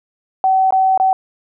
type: tone with dropouts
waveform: sine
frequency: 761 Hz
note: F#5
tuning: 48 cents sharp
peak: -10 dBFS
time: 0.44-1.13 s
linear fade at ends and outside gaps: 1 ms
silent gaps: 0.707-0.724 / 0.976-0.999 s
effects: none